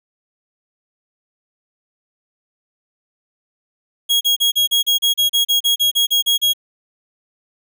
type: tone bursts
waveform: 40% pulse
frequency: 3300 Hz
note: G#7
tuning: 12 cents flat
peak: -12 dBFS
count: 16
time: 4.09-6.535 s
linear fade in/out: 20 ms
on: 120 ms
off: 35 ms
effects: none